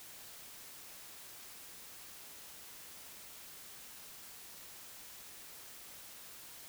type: silence
effects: white hiss -52 dBFS RMS until 6.68 s